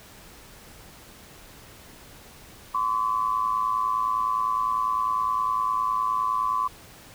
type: tone pair together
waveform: sine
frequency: 1029 / 1138.8 Hz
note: C6 / C#6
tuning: -29 / +46 cents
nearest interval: major second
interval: 175 cents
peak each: -25 dBFS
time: 2.74-6.68 s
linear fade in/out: 10 ms
effects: pink hiss -48 dBFS RMS until 7.14 s